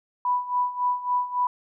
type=tone with tremolo; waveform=sine; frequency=988 Hz; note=B5; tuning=in tune; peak=-19 dBFS; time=0.25-1.47 s; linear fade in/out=2 ms; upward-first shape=sine; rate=3.6 Hz; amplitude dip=80%; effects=none